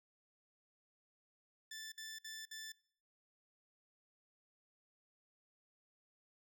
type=tone bursts; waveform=15% pulse; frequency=1760 Hz; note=A6; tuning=in tune; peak=-40 dBFS; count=4; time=1.71-2.721 s; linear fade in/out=5 ms; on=210 ms; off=57 ms; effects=noise-tail reverb RT60 0.6 s tail -24 dB re dry